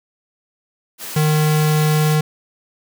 white high-pass noise, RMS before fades -30 dBFS, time 0.98-2.18 s, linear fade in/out 50 ms, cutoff 150 Hz, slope 48 dB/octave
square tone, 153.2 Hz, D#3, 27 cents flat, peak -14 dBFS, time 1.16-2.21 s, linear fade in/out 5 ms
effects none

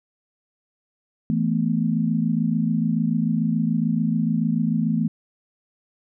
sine chord, E suspended fourth, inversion none, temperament equal, 164.81 / 220 / 246.9 Hz, E3 / A3 / B3, 0 / 0 / 0 cents, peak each -23 / -22 / -25 dBFS, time 1.3-5.08 s, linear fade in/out 0 ms, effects none

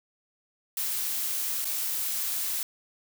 blue noise with dropouts, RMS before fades -30 dBFS, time 0.77-2.63 s, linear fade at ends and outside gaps 2 ms, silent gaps 1.646-1.652 s, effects none

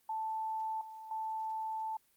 sine tone with level steps, 880 Hz, A5, in tune, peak -34 / -45 / -35 dBFS, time 0.09-1.97 s, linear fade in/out 5 ms, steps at 0.81 / 1.11 s, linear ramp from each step 2 ms, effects white hiss -71 dBFS RMS until 2.16 s + Opus 32 kbps

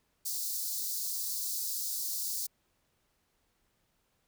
white high-pass noise, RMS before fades -35 dBFS, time 0.25-2.47 s, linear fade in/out 10 ms, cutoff 4200 Hz, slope 48 dB/octave, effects pink hiss -75 dBFS RMS until 4.27 s

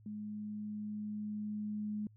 sine tone with level ramp, 210.5 Hz, G#3, 24 cents sharp, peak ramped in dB -40 to -35 dBFS, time 0.06-2.07 s, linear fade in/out 2 ms, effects added 107 Hz sine -58 dBFS peak until 2.16 s

